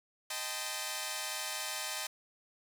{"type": "chord", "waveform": "5% pulse", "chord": "A half-diminished seventh", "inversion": "second", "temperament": "equal with one note detuned", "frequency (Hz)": [622.3, 784, 880, 1024.4], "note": ["Eb5", "G5", "A5", "C6"], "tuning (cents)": [0, 0, 0, -37], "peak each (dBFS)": -30, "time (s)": [0.3, 2.07], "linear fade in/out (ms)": 5, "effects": []}